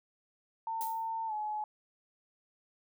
sine tone with pitch glide, 900 to 849.5 Hz, A5 to G#5, +39 to +39 cents, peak -33 dBFS, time 0.67-1.64 s, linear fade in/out 2 ms, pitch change -100 cents, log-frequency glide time 1.27-1.33 s
violet noise with exponential decay, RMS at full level -38 dBFS, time 0.81-1.1 s, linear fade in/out 0 ms, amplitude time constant 62 ms
effects none

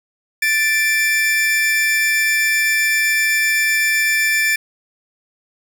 45% pulse tone pair together, 1759.8 / 2349 Hz, A6 / D7, 0 / 0 cents, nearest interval perfect fourth, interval 500 cents, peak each -17 dBFS, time 0.42-4.56 s, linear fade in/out 5 ms, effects none

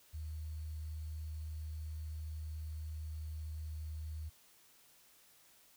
sine tone with sample-and-hold, 77.78 Hz, D#2, in tune, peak -40 dBFS, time 0.13-4.3 s, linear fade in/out 20 ms, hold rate 4410 Hz, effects white hiss -65 dBFS RMS until 5.76 s

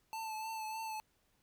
square tone with vibrato, 880 Hz, A5, in tune, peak -40 dBFS, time 0.13-1 s, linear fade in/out 0 ms, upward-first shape triangle, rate 3.3 Hz, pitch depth 35 cents each way, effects pink hiss -75 dBFS RMS until 1.42 s

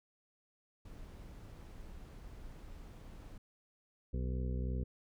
brown noise, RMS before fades -50 dBFS, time 0.85-3.38 s, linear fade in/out 5 ms
harmonic tone, 62.9 Hz, B1, 32 cents sharp, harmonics 1 / 2 / 3 / 4 / 6 / 7 / 8, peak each -35 / -41 / -45 / -47 / -51 / -52 / -53 dBFS, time 4.13-4.84 s, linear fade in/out 10 ms
effects none

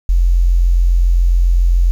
sine tone, 43.65 Hz, F1, in tune, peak -8 dBFS, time 0.09-1.91 s, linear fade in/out 0 ms, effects 7-bit

